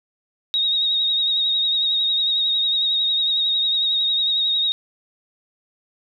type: tone with vibrato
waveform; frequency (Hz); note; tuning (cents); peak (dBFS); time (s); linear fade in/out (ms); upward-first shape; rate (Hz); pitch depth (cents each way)
sine; 3761; A#7; +15; -17; 0.54-4.72; 0; triangle; 11; 43
effects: none